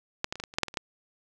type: clicks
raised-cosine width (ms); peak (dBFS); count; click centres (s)
0.2; -9 / -14 / -23 / -19 / -17 / -29 / -7 / -6 / -21 / -24 / -11; 11; 0.244 / 0.325 / 0.356 / 0.4 / 0.438 / 0.539 / 0.585 / 0.633 / 0.683 / 0.741 / 0.772
effects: none